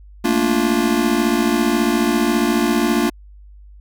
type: chord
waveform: square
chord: Bb major seventh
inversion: third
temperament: just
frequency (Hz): 218.5 / 233.1 / 291.4 / 349.6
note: A3 / Bb3 / D4 / F4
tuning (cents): -12 / 0 / -13 / +2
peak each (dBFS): -24 / -20 / -21 / -21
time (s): 0.24-3.1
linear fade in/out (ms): 10
effects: added 50 Hz sine -39 dBFS peak until 3.8 s